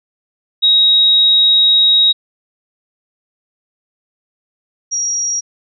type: tone pair in turn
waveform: sine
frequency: 3796 / 5688 Hz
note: A#7 / F8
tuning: +31 / +31 cents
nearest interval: perfect fifth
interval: 700 cents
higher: second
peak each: -7 / -15 dBFS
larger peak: first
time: 0.62-2.13 / 4.91-5.41 s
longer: first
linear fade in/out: 20 ms
effects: none